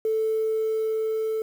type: tone with level ramp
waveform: triangle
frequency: 440 Hz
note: A4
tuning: in tune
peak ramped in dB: -17 to -21 dBFS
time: 0.05-1.42 s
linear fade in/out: 2 ms
effects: tanh soft clip ceiling -19 dBFS + 8-bit